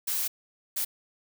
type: noise bursts at uneven times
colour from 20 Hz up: blue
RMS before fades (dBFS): -29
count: 2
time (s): 0.07-0.28 / 0.76-0.85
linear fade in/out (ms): 10
effects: none